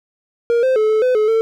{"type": "tone with pitch steps", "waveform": "triangle", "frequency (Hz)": [470, 520, 431.9, 434.6, 506, 428.4, 448.2], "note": ["A#4", "C5", "A4", "A4", "B4", "A4", "A4"], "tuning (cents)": [14, -11, -32, -21, 42, -46, 32], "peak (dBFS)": -10, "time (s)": [0.5, 1.41], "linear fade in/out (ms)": 0, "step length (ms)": 130, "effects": []}